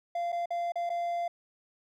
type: tone with dropouts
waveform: triangle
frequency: 691 Hz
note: F5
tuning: 19 cents flat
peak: -27 dBFS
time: 0.15-1.28 s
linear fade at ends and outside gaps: 5 ms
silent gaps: 0.321-0.326 / 0.458-0.505 / 0.721-0.756 / 0.894-0.9 s
effects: none